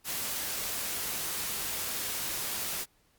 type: noise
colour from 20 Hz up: white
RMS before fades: -34 dBFS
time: 0.04-2.86 s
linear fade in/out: 50 ms
effects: pink hiss -68 dBFS RMS until 3.18 s + Opus 48 kbps